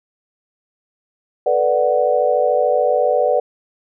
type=chord; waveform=sine; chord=B minor seventh; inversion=third; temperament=equal; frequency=440 / 493.9 / 587.3 / 740 Hz; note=A4 / B4 / D5 / F#5; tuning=0 / 0 / 0 / 0 cents; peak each=-23 / -17 / -17 / -20 dBFS; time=1.46-3.4 s; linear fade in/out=5 ms; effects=none